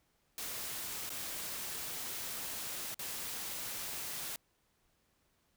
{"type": "noise with dropouts", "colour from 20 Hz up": "white", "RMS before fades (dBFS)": -41, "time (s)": [0.38, 4.36], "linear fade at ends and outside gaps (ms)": 1, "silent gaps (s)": [[1.093, 1.102], [2.944, 2.992]], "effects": ["pink hiss -75 dBFS RMS until 5.56 s"]}